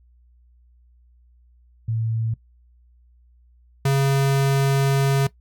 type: tone pair in turn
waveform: sine / square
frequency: 112.7 / 137.33 Hz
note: A2 / C#3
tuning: +42 / -16 cents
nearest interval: minor third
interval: 342 cents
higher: second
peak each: -21 / -17 dBFS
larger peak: second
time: 1.88-2.34 / 3.85-5.27 s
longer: second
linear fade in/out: 5 ms
effects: noise-tail reverb RT60 0.1 s tail -18 dB re dry + added 60 Hz sine -52 dBFS peak until 5.4 s